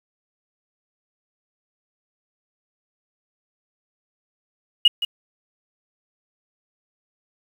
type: tone with echo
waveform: sine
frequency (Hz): 2885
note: F#7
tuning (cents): -44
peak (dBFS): -8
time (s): 4.85-4.88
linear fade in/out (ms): 5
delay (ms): 170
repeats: 1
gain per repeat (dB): -12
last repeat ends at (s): 5.05
effects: tanh soft clip ceiling -4 dBFS + 7-bit